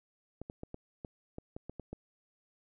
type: clicks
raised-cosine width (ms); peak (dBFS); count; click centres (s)
2; -28; 10; 0.416 / 0.499 / 0.634 / 0.744 / 1.048 / 1.384 / 1.565 / 1.696 / 1.797 / 1.93
effects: none